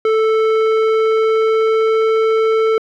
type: tone with pitch glide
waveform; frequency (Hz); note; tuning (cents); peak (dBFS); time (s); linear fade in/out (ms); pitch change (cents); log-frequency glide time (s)
square; 440 to 443.1; A4 to A4; 0 to +12; -12; 0.05-2.78; 2; +12; 0.16-2.11
effects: low-pass 2000 Hz 12 dB/octave + 9-bit